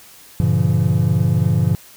triangle chord, G diminished seventh, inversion none, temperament just, 98 / 117.6 / 141.12 / 169.34 Hz, G2 / Bb2 / Db3 / Fb3, 0 / +16 / +31 / +47 cents, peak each -17 dBFS, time 0.4-1.75 s, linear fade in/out 0 ms, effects white hiss -44 dBFS RMS until 1.96 s

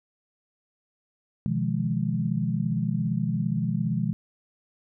sine chord, F half-diminished seventh, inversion second, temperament just, 125.72 / 157.15 / 174.61 / 209.5 Hz, Cb3 / Eb3 / F3 / Ab3, +31 / +18 / 0 / +15 cents, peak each -29 dBFS, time 1.46-4.13 s, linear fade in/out 0 ms, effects none

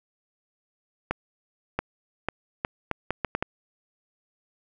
accelerating click train, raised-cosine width 0.5 ms, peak -10 dBFS, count 9, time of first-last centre 1.11-3.425 s, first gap 680 ms, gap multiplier 0.73, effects none

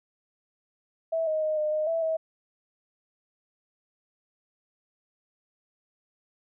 sine tone with pitch steps, 653 / 625 / 620 / 609 / 616 / 659 / 643 Hz, E5 / D#5 / D#5 / D#5 / D#5 / E5 / E5, -17 / +8 / -6 / -37 / -17 / -1 / -43 cents, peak -24 dBFS, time 1.12-2.17 s, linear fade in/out 10 ms, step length 150 ms, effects none

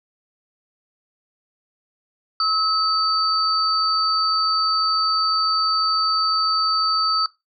sine tone pair together, 1287 / 4586 Hz, E6 / D8, -42 / -42 cents, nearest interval octave + minor seventh, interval 2200 cents, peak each -20 dBFS, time 2.4-7.26 s, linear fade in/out 2 ms, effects noise-tail reverb RT60 0.2 s tail -18 dB re dry

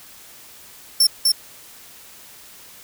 sawtooth tone with echo, 5410 Hz, E8, 44 cents sharp, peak -9 dBFS, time 1-1.07 s, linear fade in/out 5 ms, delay 250 ms, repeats 1, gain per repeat -2 dB, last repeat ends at 1.32 s, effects white hiss -44 dBFS RMS until 2.83 s

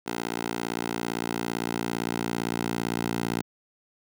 10% pulse tone with high-pass filter sweep, 57.7 Hz, A#1, 17 cents flat, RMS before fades -30 dBFS, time 0.06-3.42 s, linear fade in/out 10 ms, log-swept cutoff 330 to 170 Hz, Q 0.77, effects none

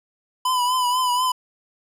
square tone with vibrato, 1000 Hz, B5, 21 cents sharp, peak -19 dBFS, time 0.45-1.32 s, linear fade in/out 5 ms, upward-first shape triangle, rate 4.1 Hz, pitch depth 54 cents each way, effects resampled to 32000 Hz + 10-bit

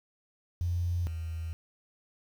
sine tone pair in turn, 87.31 / 81.73 Hz, F2 / E2, 0 / -14 cents, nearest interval minor second, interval 114 cents, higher first, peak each -27 / -33 dBFS, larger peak first, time 0.61-1.07 / 1.07-1.53 s, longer neither, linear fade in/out 0 ms, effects 9-bit

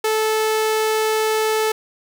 sawtooth tone, 436.2 Hz, A4, 15 cents flat, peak -13 dBFS, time 0.04-1.72 s, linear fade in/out 5 ms, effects none

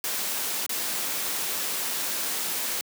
white noise with dropouts, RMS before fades -29 dBFS, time 0.04-2.81 s, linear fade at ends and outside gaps 1 ms, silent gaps 0.663-0.693 s, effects high-pass 200 Hz 12 dB/octave

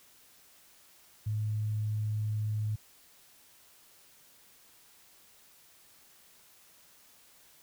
sine tone, 107 Hz, A2, 48 cents flat, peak -29 dBFS, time 1.26-2.76 s, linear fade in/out 10 ms, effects white hiss -60 dBFS RMS until 7.62 s

